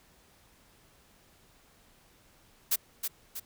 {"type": "noise with echo", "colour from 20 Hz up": "blue", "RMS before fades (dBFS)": -26, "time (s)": [2.71, 2.76], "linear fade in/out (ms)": 10, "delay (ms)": 320, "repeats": 2, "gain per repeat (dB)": -6, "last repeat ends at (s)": 3.4, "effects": ["pink hiss -62 dBFS RMS until 3.45 s"]}